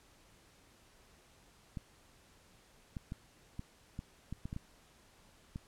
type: clicks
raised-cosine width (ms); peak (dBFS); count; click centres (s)
5; -28; 10; 1.772 / 2.968 / 3.121 / 3.594 / 3.991 / 4.326 / 4.455 / 4.529 / 4.564 / 5.559
effects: pink hiss -64 dBFS RMS until 5.67 s + low-pass 11000 Hz 12 dB/octave

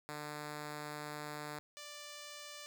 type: tone pair in turn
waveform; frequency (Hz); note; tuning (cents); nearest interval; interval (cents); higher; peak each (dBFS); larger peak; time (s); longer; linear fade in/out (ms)
5% pulse; 149.2 / 588.9; D3 / D5; +28 / +5; 2 octaves; 2377; second; -31 / -36; first; 0.09-1.59 / 1.77-2.66; first; 0
effects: none

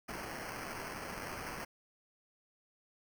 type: noise with sample-and-hold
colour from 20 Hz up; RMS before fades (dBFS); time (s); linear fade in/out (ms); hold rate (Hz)
white; -43; 0.08-1.65; 10; 3675
effects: none

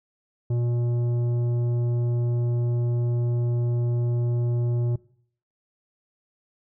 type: tone with tanh clipping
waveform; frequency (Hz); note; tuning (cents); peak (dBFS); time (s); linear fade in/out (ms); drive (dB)
sine; 119.9; A#2; +49; -23; 0.5-4.96; 5; 10
effects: noise-tail reverb RT60 0.6 s tail -21 dB re dry

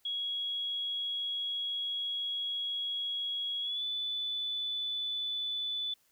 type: tone with pitch glide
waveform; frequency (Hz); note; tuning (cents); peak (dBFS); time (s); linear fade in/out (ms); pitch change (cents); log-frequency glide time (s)
sine; 3322 to 3485; G#7 to A7; 0 to -17; -32; 0.05-5.94; 5; +83; 3.61-3.83
effects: white hiss -70 dBFS RMS until 6.11 s

